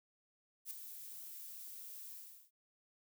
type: noise with ADSR envelope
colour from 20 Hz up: violet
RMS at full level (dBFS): -42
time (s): 0.65-2.51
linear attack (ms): 59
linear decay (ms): 4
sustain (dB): -8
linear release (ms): 390
effects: none